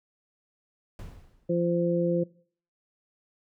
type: noise with exponential decay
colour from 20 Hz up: brown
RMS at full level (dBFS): -38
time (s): 0.99-1.64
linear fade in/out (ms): 1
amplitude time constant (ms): 140
type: harmonic tone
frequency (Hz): 172.4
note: F3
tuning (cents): -22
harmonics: 1 / 2 / 3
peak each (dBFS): -27 / -28 / -27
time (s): 1.49-2.24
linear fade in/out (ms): 10
effects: noise-tail reverb RT60 0.5 s tail -22 dB re dry